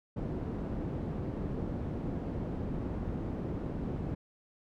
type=low-pass noise; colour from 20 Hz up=white; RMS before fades=-36 dBFS; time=0.16-4.15 s; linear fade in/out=10 ms; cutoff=270 Hz; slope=12 dB/octave; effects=none